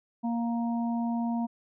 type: harmonic tone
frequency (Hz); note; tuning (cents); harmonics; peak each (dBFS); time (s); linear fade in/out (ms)
233.8; A#3; +5; 1 / 3 / 4; -27 / -37 / -39; 0.23-1.47; 20
effects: none